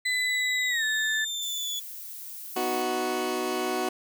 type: linear sweep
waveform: 30% pulse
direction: down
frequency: 4016 to 3414 Hz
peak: -27 dBFS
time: 0.05-1.8 s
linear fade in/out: 10 ms
type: tone with pitch glide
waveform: sine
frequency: 2007 to 1747.2 Hz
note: B6 to A6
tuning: +27 to -13 cents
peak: -25 dBFS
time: 0.05-1.25 s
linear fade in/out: 10 ms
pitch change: -240 cents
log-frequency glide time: 0.69-0.84 s
type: noise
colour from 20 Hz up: violet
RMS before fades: -40 dBFS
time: 1.42-2.82 s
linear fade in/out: 2 ms
type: chord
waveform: 20% pulse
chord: B major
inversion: none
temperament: equal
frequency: 246.9 / 311.1 / 370 Hz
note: B3 / D#4 / F#4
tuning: 0 / 0 / 0 cents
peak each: -29 / -29 / -23 dBFS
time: 2.56-3.89 s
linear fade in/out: 5 ms
effects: none